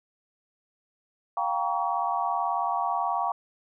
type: chord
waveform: sine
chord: G half-diminished seventh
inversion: third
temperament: just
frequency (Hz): 705.6 / 784 / 940.8 / 1128.9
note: F5 / G5 / Bb5 / Db6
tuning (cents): +18 / 0 / +16 / +31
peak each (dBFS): -30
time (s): 1.37-3.32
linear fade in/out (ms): 2
effects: none